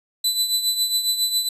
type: tone with tremolo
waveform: sawtooth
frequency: 4000 Hz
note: B7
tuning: 21 cents sharp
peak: -13 dBFS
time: 0.24-1.49 s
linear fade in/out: 5 ms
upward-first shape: triangle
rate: 7.3 Hz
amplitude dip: 70%
effects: resampled to 32000 Hz + 9-bit